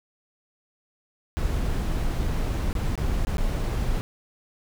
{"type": "noise with dropouts", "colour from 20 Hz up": "brown", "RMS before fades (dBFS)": -25, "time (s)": [1.37, 4.01], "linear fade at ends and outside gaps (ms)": 0, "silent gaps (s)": [[2.729, 2.752], [2.954, 2.977], [3.249, 3.27], [3.37, 3.382]], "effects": []}